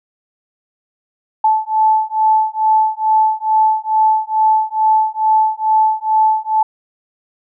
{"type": "beating tone pair", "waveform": "sine", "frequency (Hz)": [870, 872.3], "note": ["A5", "A5"], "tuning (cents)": [-20, -15], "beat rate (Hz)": 2.3, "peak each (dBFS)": -14, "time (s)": [1.44, 6.63], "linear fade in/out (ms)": 5, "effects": []}